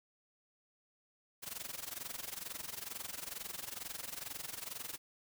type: noise with amplitude modulation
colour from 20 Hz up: white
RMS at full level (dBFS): -41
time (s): 1.42-4.98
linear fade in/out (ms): 20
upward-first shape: sine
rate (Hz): 22.2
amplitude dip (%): 85
effects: none